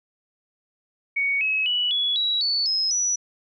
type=tone with pitch steps; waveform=sine; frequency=2234 / 2566 / 2948 / 3386 / 3890 / 4468 / 5132 / 5896 Hz; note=C#7 / E7 / F#7 / G#7 / B7 / C#8 / E8 / F#8; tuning=+13 / -47 / -7 / +33 / -27 / +13 / -47 / -7 cents; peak=-20 dBFS; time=1.16-3.16 s; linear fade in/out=10 ms; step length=250 ms; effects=none